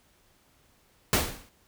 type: noise with exponential decay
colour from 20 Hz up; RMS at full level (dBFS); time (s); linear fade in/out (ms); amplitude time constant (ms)
pink; -19; 1.13-1.49; 1; 77
effects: pink hiss -64 dBFS RMS until 1.67 s